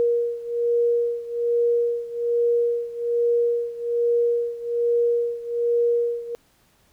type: beating tone pair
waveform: sine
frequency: 472.9 / 474.1 Hz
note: A#4 / A#4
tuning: +25 / +29 cents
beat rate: 1.2 Hz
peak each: -21 / -24 dBFS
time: 0-6.35 s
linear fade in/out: 0 ms
effects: pink hiss -61 dBFS RMS until 6.92 s